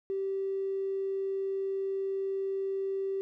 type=tone with tanh clipping; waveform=triangle; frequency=388.5 Hz; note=G4; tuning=16 cents flat; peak=-29 dBFS; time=0.1-3.21 s; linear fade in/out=0 ms; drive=2 dB; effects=none